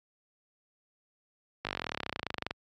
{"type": "slowing click train", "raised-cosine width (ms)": 0.3, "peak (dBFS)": -16, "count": 30, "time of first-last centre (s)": [1.65, 2.509], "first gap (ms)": 19, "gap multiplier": 1.03, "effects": ["high-pass 60 Hz 12 dB/octave", "AAC 64 kbps"]}